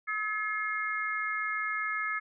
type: harmonic tone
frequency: 427.4 Hz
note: G#4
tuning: 50 cents sharp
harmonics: 3 / 4 / 5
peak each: -34 / -34 / -34 dBFS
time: 0.07-2.2 s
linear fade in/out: 20 ms
effects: none